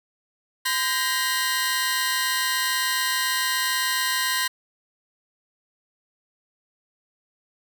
sawtooth tone cluster, 1023 / 1575 / 1884 / 2854 / 4159 Hz, C6 / G6 / A#6 / F7 / C8, -39 / +8 / +18 / +37 / -11 cents, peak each -25 / -25 / -23 / -30 / -26 dBFS, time 0.65-4.48 s, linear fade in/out 10 ms, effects none

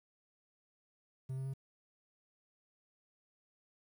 triangle tone with pitch steps, 131.4 / 133.08 / 134.78 Hz, C3 / C3 / C#3, +8 / +30 / -48 cents, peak -35 dBFS, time 1.29-1.539 s, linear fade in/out 10 ms, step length 83 ms, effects 11-bit

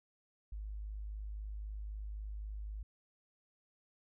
sine tone, 51.91 Hz, G#1, in tune, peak -40 dBFS, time 0.52-2.83 s, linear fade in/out 5 ms, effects none

